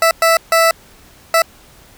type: tone bursts at uneven times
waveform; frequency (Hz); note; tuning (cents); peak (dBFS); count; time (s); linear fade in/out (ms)
20% pulse; 659.3; E5; 0; -4; 4; 0.02-0.11 / 0.22-0.37 / 0.52-0.71 / 1.34-1.42; 2
effects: pink hiss -45 dBFS RMS until 1.97 s